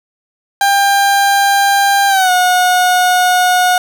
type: tone with pitch glide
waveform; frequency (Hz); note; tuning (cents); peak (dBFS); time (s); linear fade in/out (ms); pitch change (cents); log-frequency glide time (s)
30% pulse; 797 to 726.6; G5 to F#5; +28 to -32; -6; 0.61-3.78; 2; -160; 2.08-2.31
effects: none